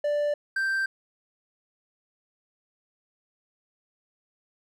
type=tone pair in turn; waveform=triangle; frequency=587.3 / 1567.9 Hz; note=D5 / G6; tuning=0 / 0 cents; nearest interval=octave + perfect fourth; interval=1700 cents; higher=second; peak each=-21 / -22 dBFS; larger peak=first; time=0.04-0.34 / 0.56-0.86 s; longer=neither; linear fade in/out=5 ms; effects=none